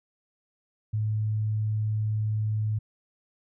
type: tone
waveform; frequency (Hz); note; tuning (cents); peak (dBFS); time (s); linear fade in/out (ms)
sine; 107.6; A2; -38; -24; 0.93-2.79; 10
effects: none